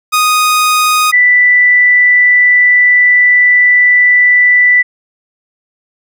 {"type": "tone pair in turn", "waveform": ["sawtooth", "sine"], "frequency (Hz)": [1243, 1977.8], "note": ["D#6", "B6"], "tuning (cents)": [-2, 2], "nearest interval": "minor sixth", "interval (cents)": 804, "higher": "second", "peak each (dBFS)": -4, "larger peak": "neither", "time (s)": [[0.12, 1.12], [1.12, 4.83]], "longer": "second", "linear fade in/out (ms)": 20, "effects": []}